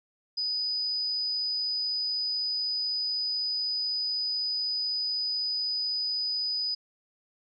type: tone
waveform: sine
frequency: 4978 Hz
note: D#8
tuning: in tune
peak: -27 dBFS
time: 0.37-6.75 s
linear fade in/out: 10 ms
effects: none